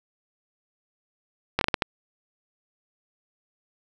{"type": "slowing click train", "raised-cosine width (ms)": 0.3, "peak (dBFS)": -5, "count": 6, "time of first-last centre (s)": [1.59, 1.822], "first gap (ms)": 22, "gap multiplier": 1.38, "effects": []}